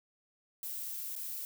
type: noise with dropouts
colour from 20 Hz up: violet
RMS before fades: -40 dBFS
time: 0.63-1.45 s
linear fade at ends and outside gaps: 1 ms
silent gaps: 1.154-1.162 s
effects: none